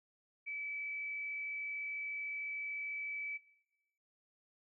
sine tone with frequency modulation, 2299 Hz, D7, 37 cents flat, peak -39 dBFS, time 0.46-3.38 s, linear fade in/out 20 ms, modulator 53.7 Hz, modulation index 0.43, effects noise-tail reverb RT60 0.9 s tail -18 dB re dry

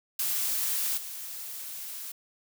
blue noise with level steps, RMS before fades -29 / -39 dBFS, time 0.19-2.12 s, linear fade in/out 5 ms, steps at 0.97 s, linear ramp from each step 10 ms, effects none

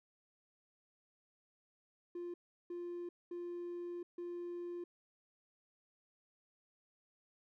triangle tone bursts at uneven times, 349.2 Hz, F4, in tune, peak -38 dBFS, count 4, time 2.15-2.34 / 2.7-3.09 / 3.31-4.03 / 4.18-4.84 s, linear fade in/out 5 ms, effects tanh soft clip ceiling -36 dBFS

